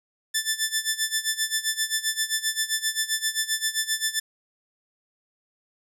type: tone with tremolo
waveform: 10% pulse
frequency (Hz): 1760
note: A6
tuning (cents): 0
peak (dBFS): -12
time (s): 0.34-4.2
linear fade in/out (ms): 10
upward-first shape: sine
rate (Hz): 7.6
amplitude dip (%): 85
effects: none